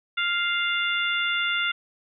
harmonic tone, 698.5 Hz, F5, in tune, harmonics 2 / 3 / 4 / 5, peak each -26 / -28 / -29 / -30 dBFS, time 0.17-1.72 s, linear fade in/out 10 ms, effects none

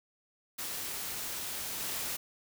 white noise with level steps, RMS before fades -38 / -36 dBFS, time 0.58-2.17 s, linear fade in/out 10 ms, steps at 1.79 s, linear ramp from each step 20 ms, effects none

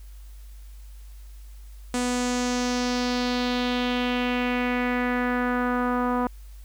sawtooth tone with low-pass filter sweep, 246.9 Hz, B3, in tune, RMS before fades -25 dBFS, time 1.94-6.27 s, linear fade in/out 2 ms, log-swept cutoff 8400 to 1100 Hz, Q 2.6, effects added 50 Hz sine -40 dBFS peak until 6.64 s + white hiss -58 dBFS RMS until 6.64 s

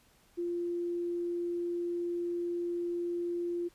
sine tone, 346.9 Hz, F4, 12 cents flat, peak -31 dBFS, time 0.37-3.69 s, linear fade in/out 20 ms, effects pink hiss -65 dBFS RMS until 3.74 s + resampled to 32000 Hz

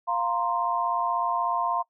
sine chord, F suspended fourth, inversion none, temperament just, 698.5 / 931.3 / 1047.7 Hz, F5 / Bb5 / C6, 0 / -2 / +2 cents, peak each -29 / -28 / -27 dBFS, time 0.07-1.83 s, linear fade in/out 20 ms, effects noise-tail reverb RT60 0.1 s tail -22 dB re dry

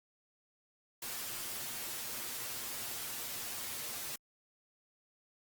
white noise with comb filter, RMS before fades -41 dBFS, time 1.02-4.16 s, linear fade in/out 5 ms, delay 8.5 ms, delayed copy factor +1, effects Opus 48 kbps

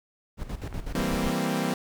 brown noise with tremolo, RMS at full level -31 dBFS, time 0.37-1.36 s, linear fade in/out 50 ms, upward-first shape square, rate 8.1 Hz, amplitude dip 70%
clicks, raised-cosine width 0.5 ms, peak -27 dBFS, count 2, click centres 0.675 / 0.727 s
sawtooth chord, C dominant seventh, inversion first, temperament equal, 164.81 / 196 / 233.1 / 261.6 Hz, E3 / G3 / Bb3 / C4, 0 / 0 / 0 / 0 cents, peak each -27 dBFS, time 0.95-1.74 s, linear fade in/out 2 ms
effects none

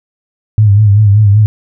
sine tone with vibrato, 103.83 Hz, G#2, in tune, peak -3 dBFS, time 0.58-1.46 s, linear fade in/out 0 ms, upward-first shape sine, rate 5.2 Hz, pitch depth 76 cents each way, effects none

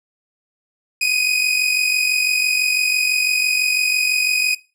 sawtooth tone pair together, 2467 / 2513 Hz, D#7 / D#7, -15 / +17 cents, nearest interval unison, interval 32 cents, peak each -15 dBFS, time 1.01-4.55 s, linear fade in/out 5 ms, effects noise-tail reverb RT60 0.3 s tail -21 dB re dry + low-pass 12000 Hz 12 dB/octave

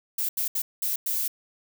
violet noise bursts at uneven times, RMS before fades -27 dBFS, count 5, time 0.18-0.29 / 0.37-0.48 / 0.55-0.62 / 0.82-0.96 / 1.06-1.28 s, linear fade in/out 5 ms, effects none

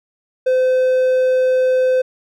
triangle tone, 513 Hz, C5, 34 cents flat, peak -10 dBFS, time 0.46-2.02 s, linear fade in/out 10 ms, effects none

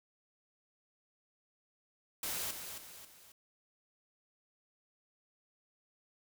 white noise with echo, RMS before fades -38 dBFS, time 2.23-2.51 s, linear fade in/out 2 ms, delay 270 ms, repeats 3, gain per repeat -7 dB, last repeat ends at 3.32 s, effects none

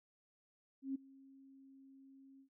sine tone with ADSR envelope, 269.9 Hz, C#4, 46 cents flat, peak -35 dBFS, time 0.82-2.49 s, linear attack 130 ms, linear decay 12 ms, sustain -23 dB, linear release 90 ms, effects none

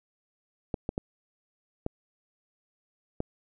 clicks, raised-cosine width 2 ms, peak -16 dBFS, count 5, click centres 0.742 / 0.891 / 0.979 / 1.864 / 3.204 s, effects none

